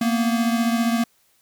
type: beating tone pair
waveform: square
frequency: 230 / 245 Hz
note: A#3 / B3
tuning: -23 / -14 cents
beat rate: 15 Hz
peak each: -20 / -26 dBFS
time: 0.01-1.04 s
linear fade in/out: 5 ms
effects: white hiss -62 dBFS RMS until 1.41 s